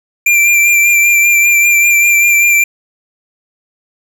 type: tone with vibrato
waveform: square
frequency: 2370 Hz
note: D7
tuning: 15 cents sharp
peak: -7 dBFS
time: 0.26-2.64 s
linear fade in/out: 5 ms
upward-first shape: sine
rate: 5.1 Hz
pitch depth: 24 cents each way
effects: none